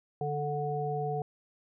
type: harmonic tone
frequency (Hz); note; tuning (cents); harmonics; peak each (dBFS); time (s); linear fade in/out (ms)
146.83; D3; 0; 1 / 3 / 5; -34 / -34 / -34; 0.21-1.22; 2
effects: none